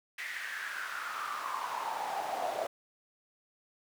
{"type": "noise with high-pass filter sweep", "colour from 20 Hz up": "brown", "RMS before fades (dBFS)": -37, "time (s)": [0.18, 2.67], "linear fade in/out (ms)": 5, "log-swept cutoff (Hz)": [2000, 630], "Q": 6.1, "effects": []}